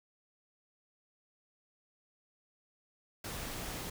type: noise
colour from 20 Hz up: pink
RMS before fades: -41 dBFS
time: 3.24-3.9 s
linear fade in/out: 5 ms
effects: none